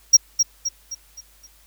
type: tone with echo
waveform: triangle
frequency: 5630 Hz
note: F8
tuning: 13 cents sharp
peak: -5 dBFS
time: 0.13-0.17 s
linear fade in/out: 10 ms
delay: 260 ms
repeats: 5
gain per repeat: -7 dB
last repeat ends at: 1.47 s
effects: added 50 Hz sine -55 dBFS peak until 1.66 s + white hiss -55 dBFS RMS until 1.66 s